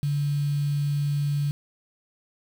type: tone with quantisation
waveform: sine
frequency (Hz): 144.3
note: D3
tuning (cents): -30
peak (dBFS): -22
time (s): 0.03-1.51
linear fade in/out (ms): 0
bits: 7
effects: none